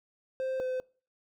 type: tone pair in turn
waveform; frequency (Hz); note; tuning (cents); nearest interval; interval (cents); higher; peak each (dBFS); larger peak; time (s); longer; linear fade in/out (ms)
triangle; 523 / 512.8; C5 / C5; -1 / -35; unison; 34; first; -28; neither; 0.4-0.6 / 0.6-0.8; neither; 0
effects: noise-tail reverb RT60 0.4 s tail -24 dB re dry